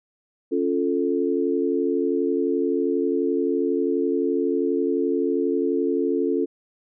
sine chord, Db augmented, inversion none, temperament equal, 277.2 / 349.2 / 440 Hz, Db4 / F4 / A4, 0 / 0 / 0 cents, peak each -24 dBFS, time 0.51-6.46 s, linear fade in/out 20 ms, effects none

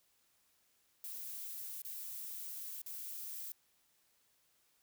violet noise with dropouts, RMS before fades -45 dBFS, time 1.04-3.52 s, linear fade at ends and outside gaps 2 ms, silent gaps 1.82-1.848 / 2.818-2.862 s, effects white hiss -74 dBFS RMS until 4.82 s

